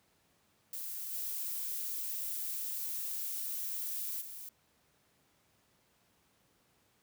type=noise with level steps; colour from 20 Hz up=violet; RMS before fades=-41 / -38 / -46 dBFS; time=0.73-4.49 s; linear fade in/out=2 ms; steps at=1.12 / 4.2 s; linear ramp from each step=20 ms; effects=pink hiss -71 dBFS RMS until 7.02 s + high-pass 80 Hz 12 dB/octave